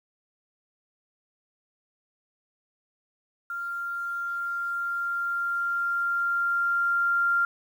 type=tone with level ramp; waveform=sine; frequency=1390 Hz; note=F6; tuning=9 cents flat; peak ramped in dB=-30 to -20 dBFS; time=3.5-7.45 s; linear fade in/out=2 ms; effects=9-bit